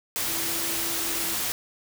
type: tone in noise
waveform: sine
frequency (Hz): 333.2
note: E4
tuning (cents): +19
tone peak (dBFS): -38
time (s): 0.28-1.34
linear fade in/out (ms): 0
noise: white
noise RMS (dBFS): -28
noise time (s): 0.16-1.52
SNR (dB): -13
effects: none